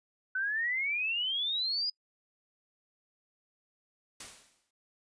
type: exponential sweep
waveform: sine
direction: up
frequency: 1500 to 4978 Hz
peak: -29 dBFS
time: 0.35-1.9 s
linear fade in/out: 5 ms
type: noise with exponential decay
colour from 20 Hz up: white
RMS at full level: -41 dBFS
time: 4.2-4.71 s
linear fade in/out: 5 ms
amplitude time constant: 110 ms
effects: noise-tail reverb RT60 0.1 s tail -24 dB re dry + resampled to 22050 Hz